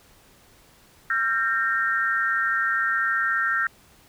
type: tone cluster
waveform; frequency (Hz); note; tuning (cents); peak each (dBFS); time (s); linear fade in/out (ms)
sine; 1364 / 1578 / 1839; F6 / G6 / A#6; -41 / +11 / -24; -25; 1.1-3.67; 2
effects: pink hiss -55 dBFS RMS until 4.08 s